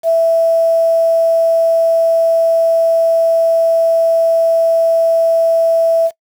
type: tone with quantisation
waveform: sine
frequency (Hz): 660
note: E5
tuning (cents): +2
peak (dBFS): -8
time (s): 0.03-6.11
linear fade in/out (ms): 50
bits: 6
effects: noise-tail reverb RT60 0.1 s tail -22 dB re dry